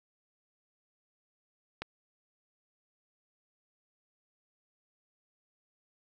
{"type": "click", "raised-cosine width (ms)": 0.3, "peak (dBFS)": -20, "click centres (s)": 1.82, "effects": []}